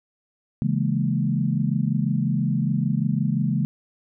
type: chord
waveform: sine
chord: A# half-diminished seventh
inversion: first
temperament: equal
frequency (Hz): 138.59 / 164.81 / 207.7 / 233.1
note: C#3 / E3 / G#3 / A#3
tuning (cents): 0 / 0 / 0 / 0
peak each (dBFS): -24 / -25 / -25 / -28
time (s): 0.62-3.65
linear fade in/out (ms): 0
effects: none